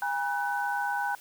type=tone cluster; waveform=sine; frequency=814 / 962 / 1504 Hz; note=G#5 / B5 / F#6; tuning=-35 / -46 / +28 cents; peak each=-30 / -34 / -31 dBFS; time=0.02-1.15 s; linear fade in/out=2 ms; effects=white hiss -52 dBFS RMS until 1.2 s